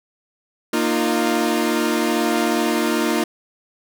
sawtooth chord, Bb suspended fourth, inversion none, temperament equal with one note detuned, 233.1 / 306.8 / 349.2 Hz, Bb3 / Eb4 / F4, 0 / -24 / 0 cents, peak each -18 dBFS, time 0.73-3.24 s, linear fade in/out 5 ms, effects none

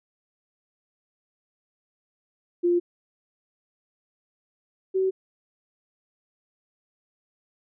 sine tone pair in turn, 349.2 / 379.2 Hz, F4 / F#4, 0 / +43 cents, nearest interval minor second, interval 143 cents, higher second, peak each -18 / -20 dBFS, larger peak first, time 2.63-2.8 / 4.94-5.11 s, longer neither, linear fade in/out 20 ms, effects none

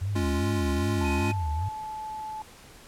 sine tone with vibrato, 87.31 Hz, F2, in tune, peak -26 dBFS, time 0.01-1.69 s, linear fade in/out 10 ms, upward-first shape sine, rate 2.5 Hz, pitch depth 280 cents each way
square chord, Db major, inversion second, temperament equal, 207.7 / 277.2 / 349.2 Hz, Ab3 / Db4 / F4, 0 / 0 / 0 cents, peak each -32 dBFS, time 0.15-1.32 s, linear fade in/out 10 ms
sine tone with pitch glide, 874 to 865.5 Hz, A5 to A5, -12 to -29 cents, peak -33 dBFS, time 1.01-2.42 s, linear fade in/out 2 ms, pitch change -17 cents, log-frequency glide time 1.5-1.65 s
triangle tone, 2500 Hz, D#7, 8 cents sharp, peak -33 dBFS, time 1.04-1.33 s, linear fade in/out 10 ms
effects pink hiss -50 dBFS RMS until 2.87 s + low-pass 12000 Hz 12 dB/octave

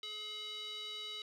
square tone with band-pass filter, 425.3 Hz, G#4, 41 cents sharp, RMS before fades -44 dBFS, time 0.03-1.22 s, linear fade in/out 2 ms, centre 3500 Hz, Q 9.2, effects none

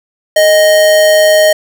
square tone with amplitude modulation, 622 Hz, D#5, 1 cent flat, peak -4 dBFS, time 0.36-1.53 s, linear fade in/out 5 ms, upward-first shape sine, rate 182 Hz, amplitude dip 30%, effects none

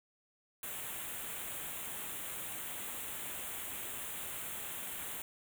white band-stop noise, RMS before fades -42 dBFS, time 0.63-5.22 s, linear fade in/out 2 ms, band 3600 to 7100 Hz, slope 48 dB/octave, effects none

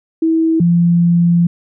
sine tone pair in turn, 324.2 / 171.74 Hz, E4 / F3, -29 / -29 cents, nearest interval major seventh, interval 1100 cents, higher first, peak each -10 / -8 dBFS, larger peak second, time 0.22-0.6 / 0.6-1.47 s, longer second, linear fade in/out 5 ms, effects none

